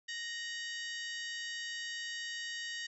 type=harmonic tone with a mistuned harmonic; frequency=932.3 Hz; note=A#5; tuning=in tune; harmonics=2 / 3 / 4 / 5 / 6 / 7 / 8; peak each=-41 / -45 / -47 / -49 / -51 / -52 / -53 dBFS; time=0.08-2.87 s; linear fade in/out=10 ms; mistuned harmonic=3; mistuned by=+99 cents; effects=none